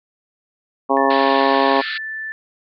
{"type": "harmonic tone", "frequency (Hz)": 136.5, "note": "C#3", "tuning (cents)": -26, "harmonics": [2, 3, 4, 5, 6, 7, 8], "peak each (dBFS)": [-21, -21, -21, -21, -21, -21, -21], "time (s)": [0.89, 1.82], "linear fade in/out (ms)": 20}
{"type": "tone", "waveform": "sine", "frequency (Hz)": 1760, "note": "A6", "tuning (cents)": 0, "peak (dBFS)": -25, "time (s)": [0.97, 2.32], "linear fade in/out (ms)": 0}
{"type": "band-pass noise", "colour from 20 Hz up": "white", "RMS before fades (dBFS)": -28, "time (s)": [1.1, 1.98], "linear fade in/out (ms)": 5, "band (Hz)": [1300, 4500], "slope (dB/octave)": 96}
{"effects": []}